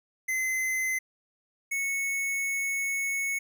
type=tone pair in turn; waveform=square; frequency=2051 / 2206 Hz; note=C7 / C#7; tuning=-35 / -9 cents; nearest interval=minor second; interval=126 cents; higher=second; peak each=-27 / -28 dBFS; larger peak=first; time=0.28-0.99 / 1.71-3.39 s; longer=second; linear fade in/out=10 ms; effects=none